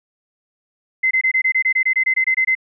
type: tone bursts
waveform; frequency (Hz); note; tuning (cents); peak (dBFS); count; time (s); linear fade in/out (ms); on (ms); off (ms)
sine; 2060; C7; -28; -13; 15; 1.03-2.552; 10; 80; 23
effects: none